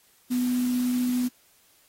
sine tone in noise, 248.4 Hz, B3, 10 cents sharp, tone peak -22 dBFS, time 0.3-1.29 s, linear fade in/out 20 ms, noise white, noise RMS -40 dBFS, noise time 0.3-1.29 s, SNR +15 dB, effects white hiss -61 dBFS RMS until 1.88 s + AAC 48 kbps

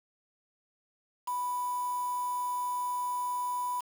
sine tone with quantisation, 987.8 Hz, B5, in tune, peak -30 dBFS, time 1.27-3.81 s, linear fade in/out 10 ms, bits 7, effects none

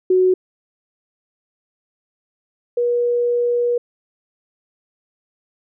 sine tone pair in turn, 370 / 481.3 Hz, F#4 / B4, 0 / -45 cents, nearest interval perfect fourth, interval 455 cents, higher second, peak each -11 / -15 dBFS, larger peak first, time 0.1-0.34 / 2.77-3.78 s, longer second, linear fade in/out 5 ms, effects none

